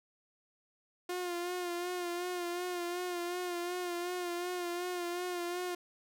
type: tone with vibrato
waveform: sawtooth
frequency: 353.9 Hz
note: F4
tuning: 23 cents sharp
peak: -31 dBFS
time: 1.09-5.75 s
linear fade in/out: 5 ms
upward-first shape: sine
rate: 2.7 Hz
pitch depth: 38 cents each way
effects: none